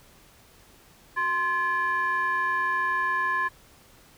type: ring-modulated tone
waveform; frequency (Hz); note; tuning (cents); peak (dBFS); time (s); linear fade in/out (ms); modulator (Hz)
triangle; 334.1; E4; +23; -18; 1.16-3.49; 20; 1380
effects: pink hiss -55 dBFS RMS until 4.17 s